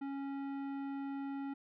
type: tone with tanh clipping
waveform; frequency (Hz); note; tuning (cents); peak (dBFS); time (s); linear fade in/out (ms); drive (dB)
sine; 276.3; C#4; -6; -40; 0.01-1.54; 10; 14
effects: none